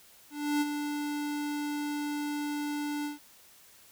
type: tone with ADSR envelope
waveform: square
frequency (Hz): 293.7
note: D4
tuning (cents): 0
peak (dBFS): -25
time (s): 0.3-3.19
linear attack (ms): 310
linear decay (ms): 33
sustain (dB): -7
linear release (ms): 140
effects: white hiss -57 dBFS RMS until 3.91 s